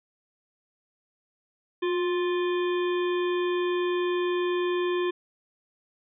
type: harmonic tone with a mistuned harmonic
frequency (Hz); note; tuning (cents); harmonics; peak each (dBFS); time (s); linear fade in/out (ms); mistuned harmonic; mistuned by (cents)
350; F4; +4; 1 / 3 / 5 / 7 / 9 / 10; -24 / -34 / -38 / -41 / -43 / -44; 1.82-5.11; 10; 1; +35
effects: none